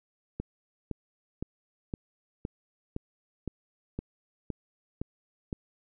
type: click train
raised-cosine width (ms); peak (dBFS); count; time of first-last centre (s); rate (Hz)
3; -20; 11; 0.4-5.528; 1.95
effects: none